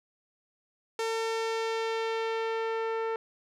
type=tone with low-pass filter sweep; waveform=sawtooth; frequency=450 Hz; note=A4; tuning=39 cents sharp; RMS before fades=-31 dBFS; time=0.99-3.16 s; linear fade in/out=2 ms; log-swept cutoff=8700 to 1700 Hz; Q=0.79; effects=none